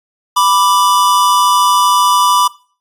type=tone pair together; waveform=square; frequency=987.8 / 1174.7 Hz; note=B5 / D6; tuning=0 / 0 cents; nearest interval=minor third; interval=300 cents; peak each=-12 dBFS; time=0.36-2.48 s; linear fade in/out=10 ms; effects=noise-tail reverb RT60 0.4 s tail -20 dB re dry + resampled to 32000 Hz